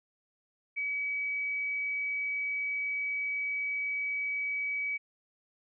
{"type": "tone", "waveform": "sine", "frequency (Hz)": 2277, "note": "C#7", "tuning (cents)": 46, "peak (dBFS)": -30, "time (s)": [0.76, 4.98], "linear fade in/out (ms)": 20, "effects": []}